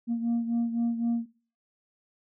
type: beating tone pair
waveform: sine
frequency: 233.1 / 237 Hz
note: A#3 / A#3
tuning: 0 / +29 cents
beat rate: 3.9 Hz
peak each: -24 / -30 dBFS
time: 0.07-1.26 s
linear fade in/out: 50 ms
effects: noise-tail reverb RT60 0.4 s tail -20 dB re dry + tanh soft clip ceiling -22 dBFS